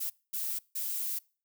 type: noise bursts at uneven times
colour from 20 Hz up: violet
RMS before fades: -34 dBFS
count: 3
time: 0-0.1 / 0.33-0.59 / 0.75-1.19 s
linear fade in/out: 10 ms
effects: noise-tail reverb RT60 0.4 s tail -25 dB re dry